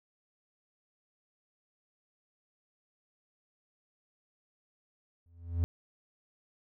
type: tone with exponential growth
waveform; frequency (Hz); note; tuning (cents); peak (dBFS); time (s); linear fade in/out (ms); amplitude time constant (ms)
triangle; 85; F2; -46; -21; 5.26-5.64; 0; 81
effects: none